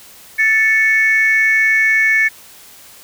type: tone pair together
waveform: sine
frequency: 1760 / 2216 Hz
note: A6 / C#7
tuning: 0 / -1 cents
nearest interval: major third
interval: 399 cents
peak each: -12 dBFS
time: 0.38-2.29 s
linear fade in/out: 20 ms
effects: tanh soft clip ceiling -4 dBFS + white hiss -41 dBFS RMS until 3.03 s